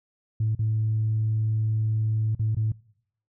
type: tone with dropouts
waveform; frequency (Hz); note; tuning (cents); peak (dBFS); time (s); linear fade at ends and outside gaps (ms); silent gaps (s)
sine; 109.4; A2; -9; -20; 0.4-2.72; 5; 0.551-0.591 / 2.35-2.394 / 2.549-2.567
effects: noise-tail reverb RT60 0.7 s tail -24 dB re dry + tanh soft clip ceiling -17 dBFS